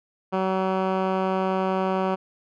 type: tone with low-pass filter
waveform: 10% pulse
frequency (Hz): 188.9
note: F#3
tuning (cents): +36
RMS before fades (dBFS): -24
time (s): 0.32-2.16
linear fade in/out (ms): 20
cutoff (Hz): 1700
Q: 0.68
effects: none